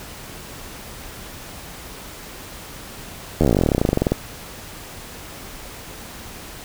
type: slowing click train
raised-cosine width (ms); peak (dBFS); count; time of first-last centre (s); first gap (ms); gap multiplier
2; -3; 27; 3.41-4.12; 12; 1.06
effects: pink hiss -37 dBFS RMS until 6.64 s